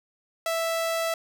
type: tone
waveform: sawtooth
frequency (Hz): 659.3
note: E5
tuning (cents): 0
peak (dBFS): -21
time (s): 0.46-1.14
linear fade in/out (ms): 2
effects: none